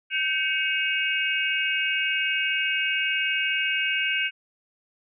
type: tone cluster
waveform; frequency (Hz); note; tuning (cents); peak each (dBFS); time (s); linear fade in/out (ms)
sine; 1552 / 2239 / 2553 / 2832; G6 / C#7 / D#7 / F7; -18 / +17 / +44 / +23; -28; 0.1-4.31; 50
effects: none